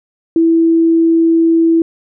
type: tone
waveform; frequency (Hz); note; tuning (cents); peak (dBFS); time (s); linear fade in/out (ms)
sine; 329.6; E4; 0; -7; 0.36-1.82; 2
effects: none